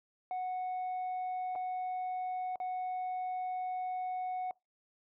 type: tone with dropouts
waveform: sine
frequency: 737 Hz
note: F#5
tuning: 7 cents flat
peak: -31 dBFS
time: 0.31-4.51 s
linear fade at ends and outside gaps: 1 ms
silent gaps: 1.553-1.558 / 2.558-2.601 s
effects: noise-tail reverb RT60 0.2 s tail -26 dB re dry + tanh soft clip ceiling -33 dBFS